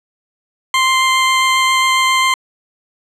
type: tone with vibrato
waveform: 20% pulse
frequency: 1046.5 Hz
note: C6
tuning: in tune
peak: -6 dBFS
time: 0.74-2.34 s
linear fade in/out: 2 ms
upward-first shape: triangle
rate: 7.4 Hz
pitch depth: 8 cents each way
effects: low-pass 9000 Hz 12 dB/octave